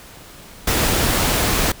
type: noise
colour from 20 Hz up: pink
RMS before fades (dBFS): -18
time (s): 0.67-1.72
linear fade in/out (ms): 5
effects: pink hiss -41 dBFS RMS until 1.8 s